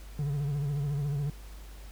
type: tone with vibrato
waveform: triangle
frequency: 143.3 Hz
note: D3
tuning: 42 cents flat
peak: -26 dBFS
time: 0.19-1.3 s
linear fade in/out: 2 ms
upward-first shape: triangle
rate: 14 Hz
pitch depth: 93 cents each way
effects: added 50 Hz sine -43 dBFS peak until 1.91 s + pink hiss -54 dBFS RMS until 1.91 s